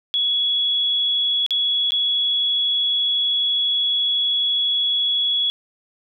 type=tone with dropouts; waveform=sine; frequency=3367 Hz; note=G#7; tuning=23 cents sharp; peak=-17 dBFS; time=0.14-5.5 s; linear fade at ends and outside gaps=0 ms; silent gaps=1.464-1.507 / 1.907-1.92 s; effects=none